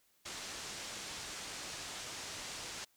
white low-pass noise, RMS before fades -45 dBFS, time 0.25-2.85 s, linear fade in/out 10 ms, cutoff 7500 Hz, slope 24 dB/octave, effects white hiss -72 dBFS RMS until 2.96 s

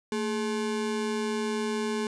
square ring-modulated tone, 322.4 Hz, E4, 38 cents flat, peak -25 dBFS, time 0.12-2.07 s, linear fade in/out 2 ms, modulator 97.9 Hz, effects resampled to 22050 Hz + 9-bit

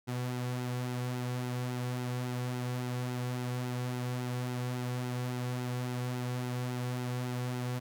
sawtooth tone with flanger, 124.4 Hz, B2, 13 cents sharp, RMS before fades -35 dBFS, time 0.07-7.8 s, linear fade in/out 20 ms, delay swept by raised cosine 1.7 to 3.3 ms, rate 3.6 Hz, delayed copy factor -0.5, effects none

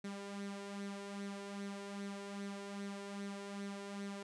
sawtooth tone with flanger, 199.9 Hz, G3, 34 cents sharp, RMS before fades -45 dBFS, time 0.04-4.23 s, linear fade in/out 5 ms, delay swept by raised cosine 0.49 to 2.19 ms, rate 2.5 Hz, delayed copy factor +0.55, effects resampled to 22050 Hz

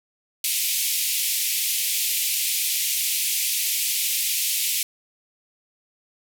white band-pass noise, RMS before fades -24 dBFS, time 0.44-4.83 s, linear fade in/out 2 ms, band 2200 to 16000 Hz, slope 48 dB/octave, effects none

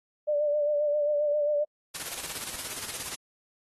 sine tone with vibrato, 591 Hz, D5, 11 cents sharp, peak -23 dBFS, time 0.27-1.65 s, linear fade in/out 20 ms, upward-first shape sine, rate 7.5 Hz, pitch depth 36 cents each way
white noise with tremolo, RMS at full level -34 dBFS, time 1.94-3.16 s, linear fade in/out 10 ms, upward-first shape square, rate 17 Hz, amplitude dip 50%
effects AAC 32 kbps

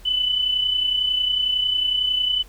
sine tone pair together, 2970 / 3001 Hz, F#7 / F#7, +6 / +24 cents, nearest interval unison, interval 18 cents, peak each -27 / -19 dBFS, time 0.05-2.43 s, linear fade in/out 10 ms, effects added 43 Hz sine -42 dBFS peak until 2.48 s + pink hiss -51 dBFS RMS until 2.48 s

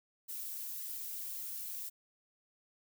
violet noise with flanger, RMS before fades -42 dBFS, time 0.28-1.9 s, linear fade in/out 20 ms, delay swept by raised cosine 0.96 to 5.86 ms, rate 1.8 Hz, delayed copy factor +0.6, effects none

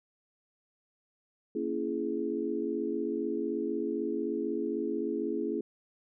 sine chord, A# half-diminished seventh, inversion none, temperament just, 233.1 / 279.7 / 335.6 / 419.5 Hz, A#3 / C#4 / E4 / G#4, 0 / +16 / +31 / +17 cents, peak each -37 / -36 / -34 / -34 dBFS, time 1.55-5.61 s, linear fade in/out 5 ms, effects none

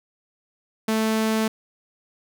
sawtooth tone, 220 Hz, A3, in tune, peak -16 dBFS, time 0.88-1.48 s, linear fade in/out 5 ms, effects none

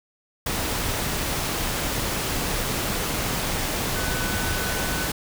sine tone in noise, 1500 Hz, F#6, 23 cents sharp, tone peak -32 dBFS, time 3.95-5.07 s, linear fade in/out 5 ms, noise pink, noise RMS -26 dBFS, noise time 0.46-5.12 s, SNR -9 dB, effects none

